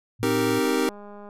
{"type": "tone", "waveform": "sine", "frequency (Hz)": 112.3, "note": "A2", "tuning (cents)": 36, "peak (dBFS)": -31, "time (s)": [0.19, 0.6], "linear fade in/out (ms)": 20}
{"type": "chord", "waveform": "square", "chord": "C minor seventh", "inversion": "none", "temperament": "equal with one note detuned", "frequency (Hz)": [261.6, 311.1, 390.6, 466.2], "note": ["C4", "Eb4", "G4", "Bb4"], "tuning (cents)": [0, 0, -6, 0], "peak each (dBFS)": -27, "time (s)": [0.23, 0.89], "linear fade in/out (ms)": 0}
{"type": "band-stop noise", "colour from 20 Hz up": "white", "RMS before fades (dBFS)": -42, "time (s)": [0.25, 0.7], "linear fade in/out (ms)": 2, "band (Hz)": [2100, 12000], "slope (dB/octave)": 48}
{"type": "click train", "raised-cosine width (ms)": 1, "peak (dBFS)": -30, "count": 134, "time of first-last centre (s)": [0.64, 1.289], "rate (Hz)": 205}
{"effects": ["resampled to 32000 Hz"]}